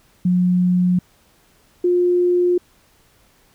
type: tone pair in turn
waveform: sine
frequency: 180 / 355.2 Hz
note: F#3 / F4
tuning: -47 / +29 cents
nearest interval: octave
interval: 1176 cents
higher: second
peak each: -13 dBFS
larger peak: neither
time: 0.25-0.99 / 1.84-2.58 s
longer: neither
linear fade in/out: 5 ms
effects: pink hiss -56 dBFS RMS until 3.54 s